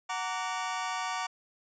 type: chord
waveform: sawtooth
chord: Gb augmented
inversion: none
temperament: just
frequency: 740 / 925 / 1156.2 Hz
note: Gb5 / Bb5 / D6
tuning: 0 / -14 / -27 cents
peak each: -32 dBFS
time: 0.09-1.27 s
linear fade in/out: 10 ms
effects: resampled to 16000 Hz